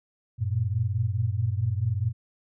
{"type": "tone cluster", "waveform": "sine", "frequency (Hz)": [95, 115.7, 120.4], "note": ["F#2", "A#2", "B2"], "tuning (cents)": [46, -13, -44], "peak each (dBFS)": [-27, -26, -33], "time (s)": [0.38, 2.13], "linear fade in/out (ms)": 50, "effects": []}